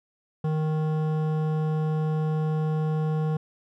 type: tone with hard clipping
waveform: sine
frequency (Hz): 155.56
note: D#3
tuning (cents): 0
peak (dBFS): -25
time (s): 0.44-3.37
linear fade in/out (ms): 5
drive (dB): 13
effects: none